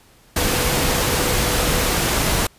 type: tone in noise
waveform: sine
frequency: 493.9 Hz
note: B4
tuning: in tune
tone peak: -28 dBFS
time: 0.37-1.89 s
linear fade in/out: 5 ms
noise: pink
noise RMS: -19 dBFS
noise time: 0.36-2.47 s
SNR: -12 dB
effects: pink hiss -52 dBFS RMS until 2.58 s + resampled to 32000 Hz